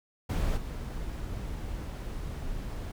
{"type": "noise with level steps", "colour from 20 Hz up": "brown", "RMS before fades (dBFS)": [-28, -36], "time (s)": [0.29, 2.92], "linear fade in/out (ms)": 10, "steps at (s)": 0.56, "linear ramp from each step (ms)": 20, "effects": []}